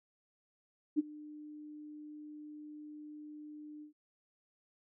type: tone with ADSR envelope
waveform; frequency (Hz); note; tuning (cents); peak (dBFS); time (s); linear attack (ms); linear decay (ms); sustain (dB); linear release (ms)
sine; 300.5; D4; +40; -24; 0.96-3.93; 30; 23; -22; 110
effects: none